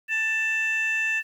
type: tone pair together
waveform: sine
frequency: 1768 / 2659 Hz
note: A6 / E7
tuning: +8 / +14 cents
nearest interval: perfect fifth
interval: 706 cents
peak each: -23 dBFS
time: 0.08-1.23 s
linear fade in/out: 50 ms
effects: tanh soft clip ceiling -19 dBFS + 9-bit